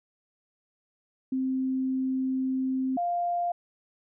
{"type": "tone pair in turn", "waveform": "sine", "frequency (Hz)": [261.6, 698.4], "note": ["C4", "F5"], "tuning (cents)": [0, 0], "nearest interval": "octave + perfect fourth", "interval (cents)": 1700, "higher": "second", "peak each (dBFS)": [-25, -25], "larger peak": "neither", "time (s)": [[1.32, 2.97], [2.97, 3.52]], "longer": "first", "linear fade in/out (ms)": 5, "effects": []}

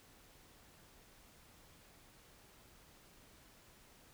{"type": "silence", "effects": ["pink hiss -63 dBFS RMS until 4.13 s"]}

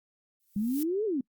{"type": "noise with exponential growth", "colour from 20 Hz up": "violet", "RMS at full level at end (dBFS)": -35, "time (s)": [0.4, 0.83], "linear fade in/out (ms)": 2, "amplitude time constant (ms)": 92}
{"type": "exponential two-way sweep", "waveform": "sine", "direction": "up then down", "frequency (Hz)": [196.4, 453.1, 243.4], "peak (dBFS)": -26, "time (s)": [0.56, 1.21], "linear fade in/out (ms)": 5, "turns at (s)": 1.05}
{"effects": ["noise-tail reverb RT60 0.1 s tail -24 dB re dry", "Opus 48 kbps"]}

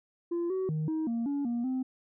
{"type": "tone with pitch steps", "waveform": "sine", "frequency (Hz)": [343.1, 377, 155.3, 316, 232.1, 283.9, 237.4, 258.8], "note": ["F4", "F#4", "D#3", "D#4", "A#3", "C#4", "A#3", "C4"], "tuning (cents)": [-31, 32, -3, 27, -7, 41, 32, -19], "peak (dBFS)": -26, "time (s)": [0.31, 1.83], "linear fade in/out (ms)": 10, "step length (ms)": 190, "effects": ["tanh soft clip ceiling -27 dBFS"]}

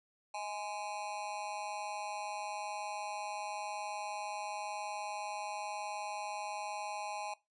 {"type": "tone with amplitude modulation", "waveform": "square", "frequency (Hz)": 830.6, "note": "G#5", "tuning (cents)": 0, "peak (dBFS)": -35, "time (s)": [0.34, 7.34], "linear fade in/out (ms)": 5, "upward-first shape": "sine", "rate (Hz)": 199, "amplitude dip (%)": 90, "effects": ["noise-tail reverb RT60 0.2 s tail -17 dB re dry", "resampled to 22050 Hz"]}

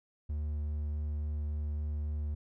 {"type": "tone", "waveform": "triangle", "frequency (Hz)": 74.7, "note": "D2", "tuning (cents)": 30, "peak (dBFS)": -30, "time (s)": [0.29, 2.35], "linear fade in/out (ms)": 10, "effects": []}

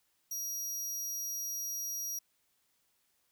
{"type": "tone", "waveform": "sawtooth", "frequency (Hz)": 5740, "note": "F8", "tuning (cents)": 47, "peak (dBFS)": -33, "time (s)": [0.31, 2.19], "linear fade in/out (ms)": 5, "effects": ["white hiss -75 dBFS RMS until 3.31 s"]}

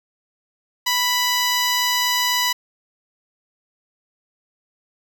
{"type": "tone", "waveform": "10% pulse", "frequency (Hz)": 987.8, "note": "B5", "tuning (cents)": 0, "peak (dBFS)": -9, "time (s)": [0.86, 2.53], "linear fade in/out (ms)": 10, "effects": []}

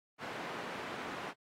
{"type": "band-pass noise", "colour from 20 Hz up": "white", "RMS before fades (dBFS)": -43, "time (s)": [0.18, 1.34], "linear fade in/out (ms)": 50, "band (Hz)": [160, 1500], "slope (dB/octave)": 12, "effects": ["AAC 48 kbps"]}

